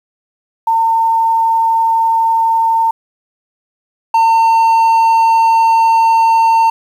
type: tone pair in turn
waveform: sine / triangle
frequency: 906 / 906 Hz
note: A#5 / A#5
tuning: -50 / -50 cents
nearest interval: unison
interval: 0 cents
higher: neither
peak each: -9 / -5 dBFS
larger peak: second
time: 0.67-2.91 / 4.14-6.7 s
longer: second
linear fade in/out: 5 ms
effects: 7-bit